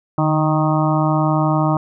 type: harmonic tone with a mistuned harmonic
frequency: 155.56 Hz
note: D#3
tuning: in tune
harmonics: 1 / 2 / 4 / 5 / 6 / 7 / 8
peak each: -17 / -20 / -23 / -24 / -25 / -25 / -26 dBFS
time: 0.18-1.77 s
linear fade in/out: 2 ms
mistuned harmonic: 1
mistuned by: -39 cents
effects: none